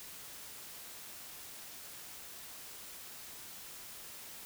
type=silence; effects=white hiss -49 dBFS RMS until 4.45 s